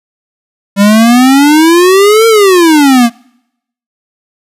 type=exponential two-way sweep; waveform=square; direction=up then down; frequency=196 to 459.8 to 227.3 Hz; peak=-3 dBFS; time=0.76-3.1 s; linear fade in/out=50 ms; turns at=2.27 s; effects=noise-tail reverb RT60 0.8 s tail -26 dB re dry + resampled to 32000 Hz